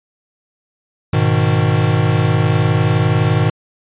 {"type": "chord", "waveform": "square", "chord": "G# minor", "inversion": "none", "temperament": "equal", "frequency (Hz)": [103.83, 123.47, 155.56], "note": ["G#2", "B2", "D#3"], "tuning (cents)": [0, 0, 0], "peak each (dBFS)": -17, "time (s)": [1.13, 3.5], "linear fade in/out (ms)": 5, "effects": ["resampled to 8000 Hz"]}